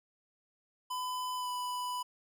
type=tone with pitch glide; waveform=square; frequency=1005 to 992.3 Hz; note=B5 to B5; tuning=+30 to +8 cents; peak=-35 dBFS; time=0.9-2.03 s; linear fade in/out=10 ms; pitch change=-22 cents; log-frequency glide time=1.36-1.49 s; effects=none